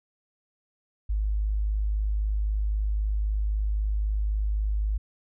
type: tone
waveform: sine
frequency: 51.91 Hz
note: G#1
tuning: in tune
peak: -23 dBFS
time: 1.09-4.98 s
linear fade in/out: 10 ms
effects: none